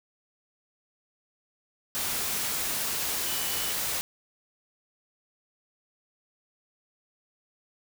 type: tone in noise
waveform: sine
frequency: 2968 Hz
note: F#7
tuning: 5 cents sharp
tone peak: -39 dBFS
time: 3.26-3.71 s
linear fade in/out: 0 ms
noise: white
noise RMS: -30 dBFS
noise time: 1.95-4.01 s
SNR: -12 dB
effects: none